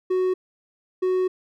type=tone pair in turn; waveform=triangle; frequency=370 / 370 Hz; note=F#4 / F#4; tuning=0 / 0 cents; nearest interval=unison; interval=0 cents; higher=neither; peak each=-17 dBFS; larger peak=neither; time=0.1-0.34 / 1.02-1.28 s; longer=second; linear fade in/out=10 ms; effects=none